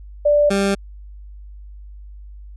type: tone pair in turn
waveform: sine / 20% pulse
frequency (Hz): 587.3 / 197.81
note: D5 / G3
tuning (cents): 0 / +16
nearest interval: octave + perfect fifth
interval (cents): 1884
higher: first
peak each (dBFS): -11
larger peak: neither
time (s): 0.25-0.5 / 0.5-0.75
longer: neither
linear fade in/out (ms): 10
effects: added 50 Hz sine -35 dBFS peak until 2.56 s + resampled to 24000 Hz